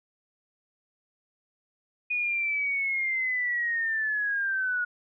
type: linear sweep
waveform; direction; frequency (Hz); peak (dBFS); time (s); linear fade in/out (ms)
sine; down; 2472 to 1445; -25; 2.1-4.85; 10
effects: none